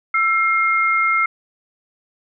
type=tone pair together; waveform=sine; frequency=1335 / 2130 Hz; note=E6 / C7; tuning=+22 / +30 cents; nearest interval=minor sixth; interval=808 cents; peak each=-17 dBFS; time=0.14-1.26 s; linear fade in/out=5 ms; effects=none